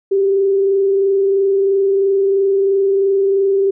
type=tone with frequency modulation; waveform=sine; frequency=392 Hz; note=G4; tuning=in tune; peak=-11 dBFS; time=0.11-3.71 s; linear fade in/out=10 ms; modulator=23 Hz; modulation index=0.28; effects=none